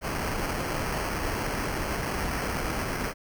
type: noise with sample-and-hold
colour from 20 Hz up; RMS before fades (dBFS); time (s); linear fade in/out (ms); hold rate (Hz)
pink; -30; 0.01-3.14; 50; 3675
effects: none